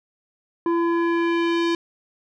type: tone with low-pass filter sweep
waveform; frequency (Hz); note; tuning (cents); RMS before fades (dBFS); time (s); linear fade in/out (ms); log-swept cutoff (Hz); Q
square; 337.9; E4; +43; -21; 0.66-1.75; 2; 1000 to 4300; 1.4
effects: none